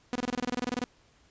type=tone bursts; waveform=sawtooth; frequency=246.9 Hz; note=B3; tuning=in tune; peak=-24 dBFS; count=15; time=0.13-0.84 s; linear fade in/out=0 ms; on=24 ms; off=25 ms; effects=pink hiss -63 dBFS RMS until 1.3 s + resampled to 16000 Hz